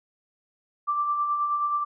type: tone with tremolo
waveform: sine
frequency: 1174.7 Hz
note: D6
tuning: in tune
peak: -21 dBFS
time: 0.87-1.85 s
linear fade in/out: 20 ms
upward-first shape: sine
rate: 9.4 Hz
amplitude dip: 40%
effects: none